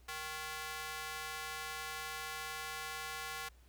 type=tone with high-pass filter; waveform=square; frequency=155.56 Hz; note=D#3; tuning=in tune; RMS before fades=-43 dBFS; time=0.08-3.49 s; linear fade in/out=10 ms; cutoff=1200 Hz; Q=1; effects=added 60 Hz sine -59 dBFS peak until 3.68 s + pink hiss -69 dBFS RMS until 3.68 s